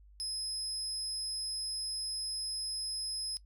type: tone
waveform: 35% pulse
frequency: 5100 Hz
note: D#8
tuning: 42 cents sharp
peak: -32 dBFS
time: 0.2-3.37 s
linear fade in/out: 0 ms
effects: noise-tail reverb RT60 0.1 s tail -19 dB re dry + added 50 Hz sine -55 dBFS peak until 3.45 s